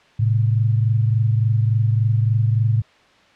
sine tone pair together, 109.5 / 132.99 Hz, A2 / C3, -8 / +29 cents, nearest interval minor third, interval 337 cents, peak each -15 / -22 dBFS, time 0.19-2.82 s, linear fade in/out 10 ms, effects white hiss -52 dBFS RMS until 3.35 s + low-pass 3000 Hz 12 dB/octave

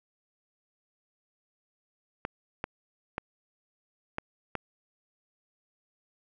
clicks, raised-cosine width 0.5 ms, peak -16 dBFS, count 5, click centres 2.251 / 2.641 / 3.181 / 4.184 / 4.553 s, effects none

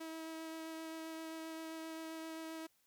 sawtooth tone with vibrato, 322.1 Hz, E4, 40 cents flat, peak -40 dBFS, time 0-2.67 s, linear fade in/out 10 ms, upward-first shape sine, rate 7.6 Hz, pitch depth 11 cents each way, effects white hiss -75 dBFS RMS until 2.86 s

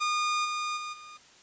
sawtooth tone with level steps, 1220 Hz, D#6, 34 cents flat, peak -22 / -26 / -31 / -41 dBFS, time 0-1.18 s, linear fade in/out 20 ms, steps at 0.44 / 0.76 / 0.92 s, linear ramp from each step 20 ms, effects white hiss -56 dBFS RMS until 1.42 s + resampled to 16000 Hz

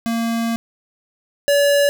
square tone pair in turn, 230 / 570.8 Hz, A#3 / D5, -23 / -49 cents, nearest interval octave + major third, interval 1574 cents, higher second, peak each -19 / -13 dBFS, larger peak second, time 0.06-0.56 / 1.48-1.89 s, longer first, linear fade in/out 0 ms, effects none

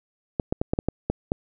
clicks, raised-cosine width 2 ms, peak -9 dBFS, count 8, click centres 0.398 / 0.525 / 0.615 / 0.735 / 0.789 / 0.886 / 1.1 / 1.319 s, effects none

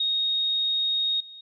sine tone with level steps, 3733 Hz, A#7, 2 cents sharp, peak -22 / -41 dBFS, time 0-1.41 s, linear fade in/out 5 ms, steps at 1.2 s, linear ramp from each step 5 ms, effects none

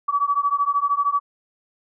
sine beating tone pair, 1137 / 1150 Hz, C#6 / D6, +44 / -37 cents, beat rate 13 Hz, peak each -21 dBFS, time 0.08-1.2 s, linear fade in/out 10 ms, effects none

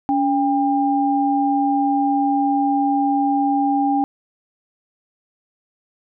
sine tone pair together, 282.7 / 799.6 Hz, C#4 / G5, +34 / +34 cents, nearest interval octave + tritone, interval 1800 cents, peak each -18 dBFS, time 0.09-4.04 s, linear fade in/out 0 ms, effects none

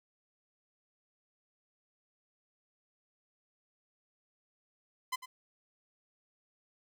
sawtooth tone with echo, 1021 Hz, C6, 43 cents flat, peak -28 dBFS, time 5.12-5.16 s, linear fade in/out 10 ms, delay 100 ms, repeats 1, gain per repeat -13 dB, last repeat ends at 5.26 s, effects none

